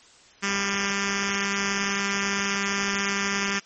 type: tone with notch filter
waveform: 5% pulse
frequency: 198.7 Hz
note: G3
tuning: 24 cents sharp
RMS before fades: -26 dBFS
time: 0.42-3.6 s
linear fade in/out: 20 ms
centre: 660 Hz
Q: 0.59
effects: white hiss -53 dBFS RMS until 3.65 s + MP3 32 kbps